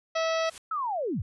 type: harmonic tone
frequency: 650 Hz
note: E5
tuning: 24 cents flat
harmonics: 1 / 2 / 3 / 4 / 5 / 6 / 7 / 8 / 9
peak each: -26 / -32 / -36 / -38 / -40 / -42 / -43 / -44 / -45 dBFS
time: 0.15-0.5 s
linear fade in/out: 10 ms
type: noise with exponential growth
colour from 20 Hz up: white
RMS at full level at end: -40 dBFS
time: 0.33-0.58 s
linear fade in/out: 2 ms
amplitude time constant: 53 ms
type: linear sweep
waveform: sine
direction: down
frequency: 1334 to 61.74 Hz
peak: -27 dBFS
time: 0.71-1.22 s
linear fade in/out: 5 ms
effects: resampled to 24000 Hz